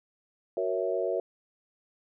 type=chord; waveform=sine; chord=F# dominant seventh; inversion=none; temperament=equal; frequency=370 / 466.2 / 554.4 / 659.3 Hz; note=F#4 / A#4 / C#5 / E5; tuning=0 / 0 / 0 / 0 cents; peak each=-32 dBFS; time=0.57-1.2 s; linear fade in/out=2 ms; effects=none